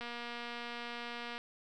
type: click train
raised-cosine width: 0.3 ms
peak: -27 dBFS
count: 327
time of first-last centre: 0.01-1.38 s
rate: 238 Hz
effects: none